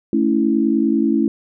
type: chord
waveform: sine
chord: A major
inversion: none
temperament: equal with one note detuned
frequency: 220 / 279.3 / 329.6 Hz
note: A3 / C#4 / E4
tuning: 0 / +13 / 0 cents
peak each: -18 dBFS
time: 0.13-1.28 s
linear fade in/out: 2 ms
effects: none